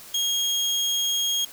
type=tone; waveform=30% pulse; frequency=3260 Hz; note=G#7; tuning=33 cents flat; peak=-19 dBFS; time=0.14-1.45 s; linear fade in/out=5 ms; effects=white hiss -44 dBFS RMS until 1.52 s